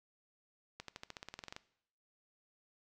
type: accelerating click train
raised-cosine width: 0.2 ms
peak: -27 dBFS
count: 14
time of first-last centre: 0.8-1.564 s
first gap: 83 ms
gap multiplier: 0.94
effects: noise-tail reverb RT60 0.7 s tail -19 dB re dry